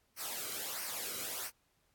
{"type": "noise with flanger", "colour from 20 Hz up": "white", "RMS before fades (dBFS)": -40, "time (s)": [0.16, 1.51], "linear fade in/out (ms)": 50, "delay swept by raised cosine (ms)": [0.27, 1.15], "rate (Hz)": 1.5, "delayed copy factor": -0.65, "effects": ["pink hiss -75 dBFS RMS until 1.94 s", "AAC 64 kbps"]}